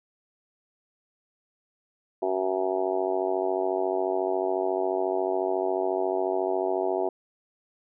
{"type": "harmonic tone", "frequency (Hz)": 94.1, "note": "F#2", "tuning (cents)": 30, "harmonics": [3, 4, 5, 6, 7, 8, 9, 10], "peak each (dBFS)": [-38, -27, -34, -39, -29, -35, -35, -41], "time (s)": [2.22, 7.09], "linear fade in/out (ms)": 5, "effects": []}